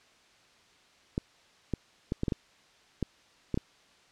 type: clicks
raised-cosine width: 3 ms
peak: -16 dBFS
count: 9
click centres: 1.179 / 1.737 / 2.121 / 2.234 / 2.282 / 2.322 / 3.027 / 3.543 / 3.575 s
effects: white hiss -61 dBFS RMS until 4.11 s + low-pass 5000 Hz 12 dB/octave